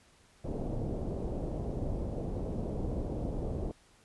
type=low-pass noise; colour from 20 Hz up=pink; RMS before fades=-35 dBFS; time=0.44-3.72 s; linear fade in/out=10 ms; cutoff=620 Hz; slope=24 dB/octave; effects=pink hiss -63 dBFS RMS until 4.04 s + resampled to 24000 Hz